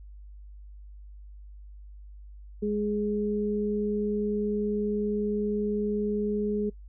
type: tone pair together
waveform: sine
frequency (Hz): 207.7 / 417.6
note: G#3 / G#4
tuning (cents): 0 / +10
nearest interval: octave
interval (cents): 1210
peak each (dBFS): -28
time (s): 2.62-6.7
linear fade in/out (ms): 10
effects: noise-tail reverb RT60 0.1 s tail -23 dB re dry + added 50 Hz sine -43 dBFS peak until 6.88 s